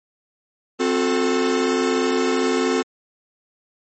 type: chord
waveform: 45% pulse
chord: F# diminished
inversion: second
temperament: equal with one note detuned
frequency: 261.6 / 362.6 / 440 Hz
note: C4 / F#4 / A4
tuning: 0 / -35 / 0 cents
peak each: -22 dBFS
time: 0.79-2.83 s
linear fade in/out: 20 ms
effects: MP3 32 kbps